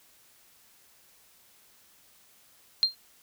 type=tone with exponential decay; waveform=sine; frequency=4186 Hz; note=C8; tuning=in tune; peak=-15 dBFS; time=2.83-2.95 s; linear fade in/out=0 ms; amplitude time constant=26 ms; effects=white hiss -60 dBFS RMS until 3.22 s